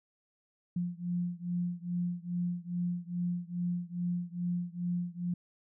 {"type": "beating tone pair", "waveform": "sine", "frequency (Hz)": [174.8, 177.2], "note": ["F3", "F3"], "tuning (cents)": [2, 25], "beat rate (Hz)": 2.4, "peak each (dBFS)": [-34, -35], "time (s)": [0.76, 5.34], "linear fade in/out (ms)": 5, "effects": []}